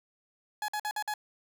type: tone bursts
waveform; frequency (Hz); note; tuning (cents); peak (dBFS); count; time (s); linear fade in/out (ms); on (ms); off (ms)
30% pulse; 843; G#5; +26; -28; 5; 0.62-1.139; 2; 63; 51
effects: none